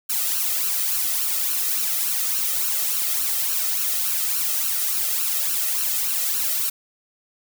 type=noise with flanger; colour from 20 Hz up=blue; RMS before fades=-23 dBFS; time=0.09-6.7 s; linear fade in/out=10 ms; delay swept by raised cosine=0.7 to 1.6 ms; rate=3.5 Hz; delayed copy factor=+0.7; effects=none